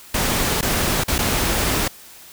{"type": "noise with dropouts", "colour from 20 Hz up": "pink", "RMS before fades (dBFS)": -20, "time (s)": [0.14, 1.88], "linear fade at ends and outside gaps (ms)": 5, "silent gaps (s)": [[0.611, 0.626], [1.038, 1.081], [1.182, 1.188]], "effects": ["white hiss -43 dBFS RMS until 2.32 s"]}